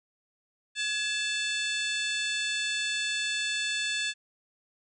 harmonic tone with a mistuned harmonic, 880 Hz, A5, in tune, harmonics 2 / 3 / 4 / 5 / 6 / 7 / 8 / 9 / 10, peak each -33 / -33 / -33 / -38 / -47 / -46 / -43 / -42 / -48 dBFS, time 0.75-4.14 s, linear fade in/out 50 ms, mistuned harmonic 2, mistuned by -67 cents, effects none

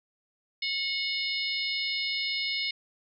harmonic tone with a mistuned harmonic, 729 Hz, F#5, 26 cents flat, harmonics 3 / 4 / 5 / 6 / 7, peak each -32 / -37 / -35 / -35 / -35 dBFS, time 0.62-2.71 s, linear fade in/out 5 ms, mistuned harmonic 6, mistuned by -53 cents, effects none

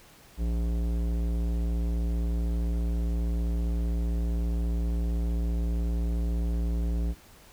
sine tone with tanh clipping, 57.6 Hz, A#1, 20 cents flat, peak -27 dBFS, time 0.37-7.15 s, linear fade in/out 50 ms, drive 16 dB, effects pink hiss -54 dBFS RMS until 7.52 s

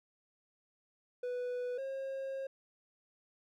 triangle tone pair in turn, 493.9 / 538 Hz, B4 / C5, 0 / +48 cents, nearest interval minor second, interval 148 cents, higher second, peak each -33 / -35 dBFS, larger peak first, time 1.23-1.78 / 1.78-2.47 s, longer second, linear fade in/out 5 ms, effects none

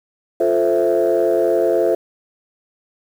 sine chord, F major seventh, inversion none, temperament equal with one note detuned, 349.2 / 440 / 523.3 / 661.2 Hz, F4 / A4 / C5 / E5, 0 / 0 / 0 / +5 cents, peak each -18 dBFS, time 0.4-1.95 s, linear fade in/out 5 ms, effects tanh soft clip ceiling -7 dBFS + 7-bit

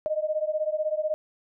sine beating tone pair, 610 / 626 Hz, D#5 / D#5, -34 / +10 cents, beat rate 16 Hz, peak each -27 / -28 dBFS, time 0.06-1.14 s, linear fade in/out 0 ms, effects none

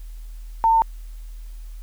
sine tone, 903 Hz, A5, 45 cents sharp, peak -13 dBFS, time 0.64-0.82 s, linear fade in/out 0 ms, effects added 40 Hz sine -33 dBFS peak until 1.82 s + white hiss -56 dBFS RMS until 1.82 s

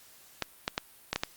clicks, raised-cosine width 0.2 ms, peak -11 dBFS, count 6, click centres 0.423 / 0.679 / 0.779 / 1.13 / 1.16 / 1.235 s, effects white hiss -56 dBFS RMS until 1.36 s + Opus 48 kbps

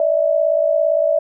sine tone pair together, 587.3 / 644.9 Hz, D5 / E5, 0 / -38 cents, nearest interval major second, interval 162 cents, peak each -16 dBFS, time 0-1.19 s, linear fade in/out 2 ms, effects none

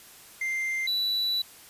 triangle tone pair in turn, 2093 / 3951 Hz, C7 / B7, 0 / 0 cents, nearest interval major seventh, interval 1100 cents, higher second, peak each -25 / -23 dBFS, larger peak second, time 0.41-0.87 / 0.87-1.42 s, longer second, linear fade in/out 5 ms, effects white hiss -50 dBFS RMS until 1.69 s + resampled to 32000 Hz

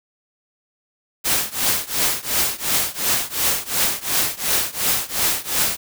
white noise with tremolo, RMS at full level -17 dBFS, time 1.24-5.77 s, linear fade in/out 20 ms, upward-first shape triangle, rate 2.8 Hz, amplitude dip 95%, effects none

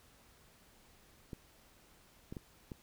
clicks, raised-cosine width 3 ms, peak -30 dBFS, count 4, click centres 1.332 / 2.325 / 2.368 / 2.718 s, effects pink hiss -64 dBFS RMS until 2.82 s

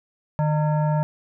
sine tone with frequency modulation, 152.7 Hz, D#3, 32 cents flat, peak -18 dBFS, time 0.39-1.03 s, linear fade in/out 0 ms, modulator 760 Hz, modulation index 0.69, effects none

